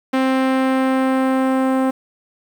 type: tone with low-pass filter sweep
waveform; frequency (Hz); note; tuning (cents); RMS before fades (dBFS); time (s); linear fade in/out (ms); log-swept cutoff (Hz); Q
sawtooth; 262.8; C4; +8; -17; 0.13-1.91; 10; 2800 to 1200; 0.8
effects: 7-bit